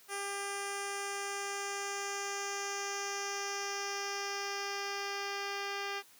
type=tone with low-pass filter sweep; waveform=10% pulse; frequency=399.6 Hz; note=G4; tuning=33 cents sharp; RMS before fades=-38 dBFS; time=0.08-6.03 s; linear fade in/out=50 ms; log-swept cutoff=9500 to 4200 Hz; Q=3; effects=white hiss -60 dBFS RMS until 6.19 s + high-pass 150 Hz 12 dB/octave